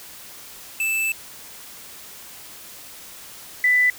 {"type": "tone pair in turn", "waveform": ["square", "sine"], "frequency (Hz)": [2637, 1990.2], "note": ["E7", "B6"], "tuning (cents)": [0, 13], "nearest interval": "perfect fourth", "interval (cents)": 487, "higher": "first", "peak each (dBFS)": [-21, -14], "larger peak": "second", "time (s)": [[0.8, 1.12], [3.64, 3.9]], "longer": "first", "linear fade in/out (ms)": 2, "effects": ["white hiss -41 dBFS RMS until 3.98 s"]}